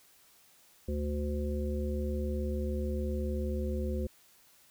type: harmonic tone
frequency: 73.42 Hz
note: D2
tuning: in tune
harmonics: 1 / 3 / 5 / 7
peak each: -32 / -37 / -39 / -40 dBFS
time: 0.88-4.07 s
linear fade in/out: 5 ms
effects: white hiss -62 dBFS RMS until 4.7 s